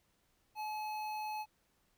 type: tone with notch filter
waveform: square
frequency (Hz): 855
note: A5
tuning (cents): -50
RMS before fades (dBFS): -40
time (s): 0.55-1.46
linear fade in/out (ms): 50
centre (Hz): 8000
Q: 0.72
effects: pink hiss -75 dBFS RMS until 1.97 s